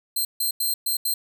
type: tone bursts at uneven times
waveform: 10% pulse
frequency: 4155 Hz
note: C8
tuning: 13 cents flat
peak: -15 dBFS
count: 5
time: 0.16-0.25 / 0.4-0.51 / 0.6-0.74 / 0.86-0.97 / 1.05-1.14 s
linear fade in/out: 5 ms
effects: none